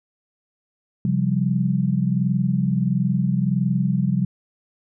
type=chord; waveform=sine; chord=C suspended fourth; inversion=none; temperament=equal with one note detuned; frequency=133.64 / 174.61 / 196 Hz; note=C3 / F3 / G3; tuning=+37 / 0 / 0 cents; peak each=-22 dBFS; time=1.05-4.25 s; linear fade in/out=2 ms; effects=none